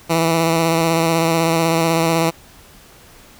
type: tone with vibrato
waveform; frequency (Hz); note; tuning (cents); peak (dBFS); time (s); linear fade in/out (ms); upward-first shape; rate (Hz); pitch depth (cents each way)
10% pulse; 164.6; E3; -2; -6; 0.09-2.31; 20; square; 16; 21
effects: pink hiss -45 dBFS RMS until 3.39 s